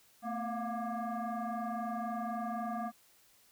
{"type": "tone with frequency modulation", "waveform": "sine", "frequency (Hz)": 246.9, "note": "B3", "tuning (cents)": 0, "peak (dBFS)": -34, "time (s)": [0.22, 2.92], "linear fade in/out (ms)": 50, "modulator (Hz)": 470, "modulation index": 2, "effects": ["white hiss -65 dBFS RMS until 3.51 s"]}